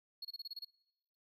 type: tone bursts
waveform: triangle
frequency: 4329 Hz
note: C#8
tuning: 42 cents flat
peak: -40 dBFS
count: 8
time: 0.22-0.648 s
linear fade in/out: 5 ms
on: 29 ms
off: 28 ms
effects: noise-tail reverb RT60 0.8 s tail -22 dB re dry